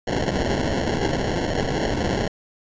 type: noise with sample-and-hold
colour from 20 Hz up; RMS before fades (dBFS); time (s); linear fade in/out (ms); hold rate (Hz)
white; -23; 0.07-2.28; 5; 1225
effects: resampled to 16000 Hz